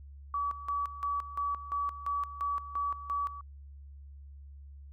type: tone with tremolo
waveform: sine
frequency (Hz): 1143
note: D6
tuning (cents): -47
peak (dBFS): -29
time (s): 0.34-3.41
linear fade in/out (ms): 2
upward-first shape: square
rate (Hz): 2.9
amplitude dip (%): 75
effects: added 70 Hz sine -46 dBFS peak until 4.92 s